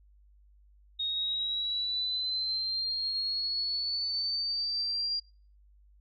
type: linear sweep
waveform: sine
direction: up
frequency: 3729 to 4783 Hz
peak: -29 dBFS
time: 0.99-5.2 s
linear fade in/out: 10 ms
effects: noise-tail reverb RT60 0.4 s tail -21 dB re dry + added 50 Hz sine -57 dBFS peak until 6 s